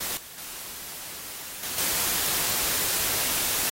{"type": "noise with level steps", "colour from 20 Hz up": "white", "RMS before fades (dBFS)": [-30, -43, -38, -32, -26], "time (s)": [0, 3.7], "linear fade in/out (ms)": 10, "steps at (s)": [0.17, 0.38, 1.63, 1.78], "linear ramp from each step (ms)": 2, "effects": ["AAC 48 kbps"]}